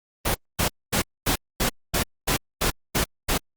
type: noise bursts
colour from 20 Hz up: pink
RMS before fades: -22 dBFS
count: 10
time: 0.25-3.38 s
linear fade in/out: 10 ms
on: 97 ms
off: 240 ms
effects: Opus 32 kbps